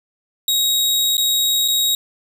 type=tone with dropouts; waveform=sawtooth; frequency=3793 Hz; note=A#7; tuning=29 cents sharp; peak=-12 dBFS; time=0.48-1.95 s; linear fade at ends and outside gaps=2 ms; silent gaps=1.17-1.179 / 1.679-1.683 s; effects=none